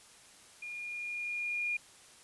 sine tone with level ramp, 2424 Hz, D#7, 46 cents flat, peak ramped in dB -40 to -30 dBFS, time 0.62-1.77 s, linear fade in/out 5 ms, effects white hiss -57 dBFS RMS until 2.23 s + resampled to 24000 Hz

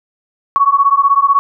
sine beating tone pair, 1108.7 / 1124.7 Hz, C#6 / C#6, 0 / +25 cents, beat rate 16 Hz, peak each -11 dBFS, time 0.56-1.39 s, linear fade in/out 0 ms, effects none

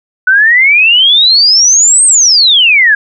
sine exponential two-way sweep, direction up then down, 1480 to 8610 to 1610 Hz, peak -3 dBFS, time 0.27-2.95 s, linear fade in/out 5 ms, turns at 2.05 s, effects none

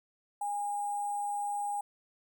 sine tone with sample-and-hold, 818 Hz, G#5, 26 cents flat, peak -31 dBFS, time 0.41-1.81 s, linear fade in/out 5 ms, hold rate 8820 Hz, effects none

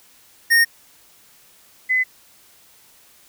square / sine tone pair in turn, 1848 / 2025 Hz, A#6 / B6, -16 / +43 cents, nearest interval major second, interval 159 cents, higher second, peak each -12 / -15 dBFS, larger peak first, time 0.5-0.65 / 1.89-2.04 s, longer neither, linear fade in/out 20 ms, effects white hiss -52 dBFS RMS until 3.28 s

